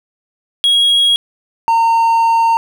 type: tone pair in turn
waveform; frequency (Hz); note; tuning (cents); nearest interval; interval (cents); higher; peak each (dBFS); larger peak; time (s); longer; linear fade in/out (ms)
triangle; 3302 / 915.2; G#7 / A#5; -11 / -32; octave + minor seventh; 2221; first; -7; neither; 0.64-1.16 / 1.68-2.57; second; 0
effects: none